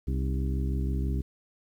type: harmonic tone with a mistuned harmonic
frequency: 66.1 Hz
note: C2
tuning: 18 cents sharp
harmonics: 1 / 2 / 3 / 4 / 5 / 6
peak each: -27 / -33 / -37 / -39 / -41 / -43 dBFS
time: 0.07-1.22 s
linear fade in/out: 10 ms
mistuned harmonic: 5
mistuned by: -80 cents
effects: 10-bit